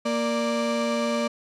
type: tone pair together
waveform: 35% pulse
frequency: 233.1 / 587.3 Hz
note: A#3 / D5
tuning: 0 / 0 cents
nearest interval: octave + major third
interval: 1600 cents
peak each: -24 dBFS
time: 0.05-1.28 s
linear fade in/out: 10 ms
effects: low-pass 7000 Hz 12 dB/octave